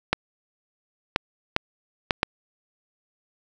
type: clicks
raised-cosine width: 0.3 ms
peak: -3 dBFS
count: 5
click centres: 0.13 / 1.161 / 1.564 / 2.108 / 2.231 s
effects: none